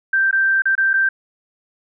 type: tone with dropouts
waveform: sine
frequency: 1568 Hz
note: G6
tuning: in tune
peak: -13 dBFS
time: 0.13-1.09 s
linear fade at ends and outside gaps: 5 ms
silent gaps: 0.312-0.327 / 0.621-0.655 / 0.753-0.778 / 0.933-0.938 s
effects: none